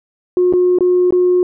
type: tone with dropouts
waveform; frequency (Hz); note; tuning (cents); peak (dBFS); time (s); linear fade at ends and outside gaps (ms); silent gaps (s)
sine; 360.4; F#4; -45; -8; 0.37-1.43; 1; 0.526-0.536 / 0.786-0.807 / 1.107-1.124
effects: tanh soft clip ceiling -5 dBFS